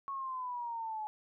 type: exponential sweep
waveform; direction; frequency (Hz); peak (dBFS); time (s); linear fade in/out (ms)
sine; down; 1108.7 to 847; -36; 0.08-1.07; 0
effects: none